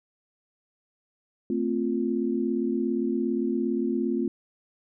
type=chord; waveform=sine; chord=F major; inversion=first; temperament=equal with one note detuned; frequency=224.2 / 261.6 / 349.2 Hz; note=A3 / C4 / F4; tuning=+33 / 0 / 0 cents; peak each=-28 dBFS; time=1.5-4.28 s; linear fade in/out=2 ms; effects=none